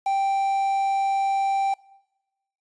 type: tone with quantisation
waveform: triangle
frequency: 784 Hz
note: G5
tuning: in tune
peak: -18 dBFS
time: 0.06-1.74 s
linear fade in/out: 5 ms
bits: 7
effects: noise-tail reverb RT60 1.0 s tail -23 dB re dry + resampled to 22050 Hz